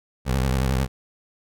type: tone with vibrato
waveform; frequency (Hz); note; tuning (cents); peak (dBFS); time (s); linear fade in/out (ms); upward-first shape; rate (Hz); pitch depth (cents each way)
20% pulse; 65.41; C2; 0; -15; 0.25-0.88; 50; sine; 11; 110
effects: none